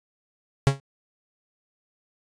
45% pulse tone with exponential decay, 137.4 Hz, C#3, 15 cents flat, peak -11 dBFS, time 0.67-0.8 s, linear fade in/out 0 ms, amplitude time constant 28 ms, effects resampled to 22050 Hz

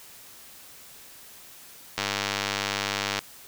click train, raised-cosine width 0.2 ms, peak -8 dBFS, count 122, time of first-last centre 1.98-3.19 s, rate 100 Hz, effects white hiss -48 dBFS RMS until 3.47 s

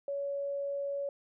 sine tone, 562 Hz, C#5, 24 cents sharp, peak -32 dBFS, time 0.08-1.09 s, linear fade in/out 2 ms, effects none

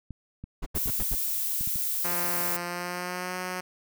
clicks, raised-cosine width 5 ms, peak -26 dBFS, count 7, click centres 0.107 / 0.44 / 0.859 / 1.115 / 1.61 / 1.675 / 1.759 s
brown noise bursts, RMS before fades -31 dBFS, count 5, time 0.62-1.155 s, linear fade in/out 10 ms, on 43 ms, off 80 ms
violet noise, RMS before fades -29 dBFS, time 0.75-2.57 s, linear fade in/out 10 ms
5% pulse tone with pitch glide, 174.61 to 182.76 Hz, F3 to F#3, 0 to -21 cents, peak -20 dBFS, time 2.04-3.61 s, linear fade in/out 10 ms, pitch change +79 cents, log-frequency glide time 2.63-3.38 s
effects none

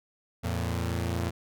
sawtooth tone pair together, 85.1 / 113.66 Hz, F2 / A#2, -44 / -43 cents, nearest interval perfect fourth, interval 501 cents, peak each -26 / -28 dBFS, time 0.43-1.31 s, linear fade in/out 20 ms, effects none

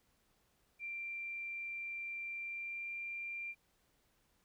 sine tone with pitch glide, 2363 to 2377 Hz, D7 to D7, +10 to +20 cents, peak -40 dBFS, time 0.79-3.55 s, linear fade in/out 50 ms, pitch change +10 cents, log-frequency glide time 2.38-2.9 s, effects pink hiss -75 dBFS RMS until 4.44 s

